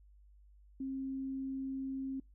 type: tone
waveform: sine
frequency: 267.3 Hz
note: C4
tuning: 37 cents sharp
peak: -36 dBFS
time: 0.8-2.2 s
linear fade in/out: 5 ms
effects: noise-tail reverb RT60 0.2 s tail -25 dB re dry + added 50 Hz sine -58 dBFS peak until 2.34 s